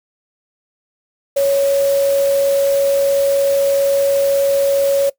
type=tone in noise; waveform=sine; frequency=556 Hz; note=C#5; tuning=5 cents sharp; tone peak=-11 dBFS; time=1.36-5.1 s; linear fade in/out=10 ms; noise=white; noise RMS=-29 dBFS; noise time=1.36-5.1 s; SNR=+15 dB; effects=noise-tail reverb RT60 0.1 s tail -19 dB re dry